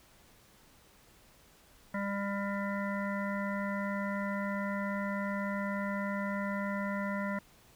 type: harmonic tone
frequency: 199.8 Hz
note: G3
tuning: 33 cents sharp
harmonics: 1 / 3 / 5 / 7 / 9 / 10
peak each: -34 / -39 / -41 / -42 / -44 / -44 dBFS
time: 1.94-7.39 s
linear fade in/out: 5 ms
effects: pink hiss -61 dBFS RMS until 7.75 s